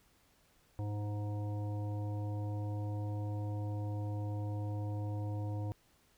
harmonic tone, 103.83 Hz, G#2, in tune, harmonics 1 / 3 / 5 / 7 / 9, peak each -35 / -45 / -49 / -52 / -54 dBFS, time 0.79-5.72 s, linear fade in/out 0 ms, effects pink hiss -69 dBFS RMS until 6.17 s

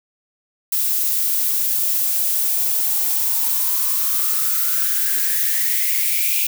violet noise with high-pass filter sweep, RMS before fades -19 dBFS, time 0.72-6.47 s, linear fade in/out 5 ms, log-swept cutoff 370 to 2500 Hz, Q 8.7, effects none

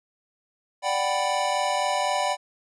square chord, G major seventh, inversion second, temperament equal, 587.3 / 740 / 784 / 987.8 Hz, D5 / F#5 / G5 / B5, 0 / 0 / 0 / 0 cents, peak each -29 dBFS, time 0.82-2.37 s, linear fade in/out 50 ms, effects resampled to 22050 Hz

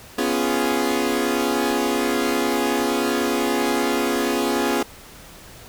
sawtooth chord, C# dominant seventh, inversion third, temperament equal with one note detuned, 246.9 / 277.2 / 346.2 / 415.3 Hz, B3 / C#4 / E#4 / G#4, 0 / 0 / -15 / 0 cents, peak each -21 dBFS, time 0.18-4.83 s, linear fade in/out 5 ms, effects pink hiss -43 dBFS RMS until 5.68 s

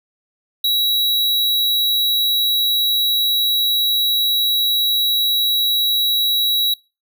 square tone, 3881 Hz, B7, 31 cents flat, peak -15 dBFS, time 0.64-6.74 s, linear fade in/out 5 ms, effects noise-tail reverb RT60 0.3 s tail -23 dB re dry

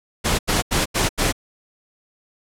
pink noise bursts, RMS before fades -19 dBFS, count 5, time 0.24-1.326 s, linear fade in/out 20 ms, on 150 ms, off 84 ms, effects low-pass 11000 Hz 12 dB/octave

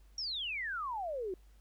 sine exponential sweep, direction down, 5680 to 354.5 Hz, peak -35 dBFS, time 0.18-1.34 s, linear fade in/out 2 ms, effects added 50 Hz sine -57 dBFS peak until 1.6 s + pink hiss -71 dBFS RMS until 1.6 s

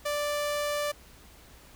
sawtooth tone, 587.3 Hz, D5, in tune, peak -24 dBFS, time 0.05-0.92 s, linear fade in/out 10 ms, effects added 60 Hz sine -56 dBFS peak until 1.75 s + pink hiss -54 dBFS RMS until 1.75 s

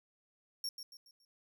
40% pulse tone with echo, 5520 Hz, F8, 21 cents flat, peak -35 dBFS, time 0.64-0.69 s, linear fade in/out 2 ms, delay 140 ms, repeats 4, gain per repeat -8 dB, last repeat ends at 1.25 s, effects none

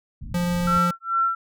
pink low-pass noise, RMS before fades -34 dBFS, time 0.21-0.79 s, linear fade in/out 10 ms, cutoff 230 Hz, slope 48 dB/octave
square tone, 175.4 Hz, F3, 8 cents sharp, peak -22 dBFS, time 0.34-0.91 s, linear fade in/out 5 ms
sine tone with tremolo, 1352 Hz, E6, 43 cents sharp, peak -17 dBFS, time 0.67-1.35 s, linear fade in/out 5 ms, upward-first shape sine, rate 2.3 Hz, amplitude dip 100%
effects none

